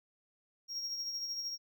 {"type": "tone with tremolo", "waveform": "triangle", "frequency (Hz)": 5588, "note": "F8", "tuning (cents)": 0, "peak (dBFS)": -33, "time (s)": [0.68, 1.58], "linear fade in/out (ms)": 50, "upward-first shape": "triangle", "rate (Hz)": 13, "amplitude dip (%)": 50, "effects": []}